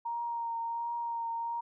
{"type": "tone with vibrato", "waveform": "sine", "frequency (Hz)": 932, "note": "A#5", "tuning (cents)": -1, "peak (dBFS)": -32, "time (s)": [0.05, 1.61], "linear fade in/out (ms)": 10, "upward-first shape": "triangle", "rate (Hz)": 1.4, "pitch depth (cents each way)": 22, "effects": []}